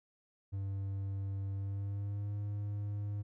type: tone with pitch glide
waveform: triangle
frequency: 98 to 102.58 Hz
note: G2 to G#2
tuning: 0 to -21 cents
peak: -33 dBFS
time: 0.52-3.23 s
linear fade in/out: 20 ms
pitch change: +79 cents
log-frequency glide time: 1.55-2.34 s
effects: none